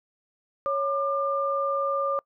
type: tone pair together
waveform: sine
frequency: 554.4 / 1197.3 Hz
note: C#5 / D6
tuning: 0 / +33 cents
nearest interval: octave + minor second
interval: 1333 cents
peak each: -26 dBFS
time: 0.66-2.19 s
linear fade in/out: 0 ms
effects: noise-tail reverb RT60 0.1 s tail -25 dB re dry